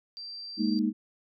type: tone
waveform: sine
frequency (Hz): 4699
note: D8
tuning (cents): 0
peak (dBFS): -38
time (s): 0.17-0.79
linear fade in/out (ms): 0
type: chord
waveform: sine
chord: Ab suspended second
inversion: none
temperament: equal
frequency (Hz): 207.7 / 233.1 / 311.1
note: Ab3 / Bb3 / Eb4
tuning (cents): 0 / 0 / 0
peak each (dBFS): -28 / -28 / -29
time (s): 0.57-0.93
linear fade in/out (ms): 50
effects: none